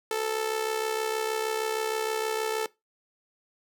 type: tone with amplitude modulation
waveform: sawtooth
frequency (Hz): 440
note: A4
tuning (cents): 0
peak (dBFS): -20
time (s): 0.11-2.66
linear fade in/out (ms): 2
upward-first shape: sine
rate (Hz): 66.4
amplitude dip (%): 60
effects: noise-tail reverb RT60 0.2 s tail -20 dB re dry